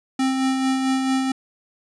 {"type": "tone with tremolo", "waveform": "square", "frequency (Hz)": 263.8, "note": "C4", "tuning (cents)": 14, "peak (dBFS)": -18, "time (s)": [0.19, 1.32], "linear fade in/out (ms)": 5, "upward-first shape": "sine", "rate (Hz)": 4.5, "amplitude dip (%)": 35, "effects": ["resampled to 22050 Hz"]}